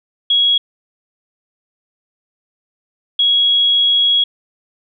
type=tone pair in turn; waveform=sine; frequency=3322 / 3322 Hz; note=G#7 / G#7; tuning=0 / 0 cents; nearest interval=unison; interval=0 cents; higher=neither; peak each=-10 dBFS; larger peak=neither; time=0.3-0.58 / 3.19-4.24 s; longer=second; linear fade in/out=5 ms; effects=none